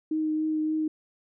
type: tone with vibrato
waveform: sine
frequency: 311.1 Hz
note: D#4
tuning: in tune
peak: -24 dBFS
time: 0.11-0.88 s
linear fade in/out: 5 ms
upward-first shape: triangle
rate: 3.5 Hz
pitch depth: 14 cents each way
effects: none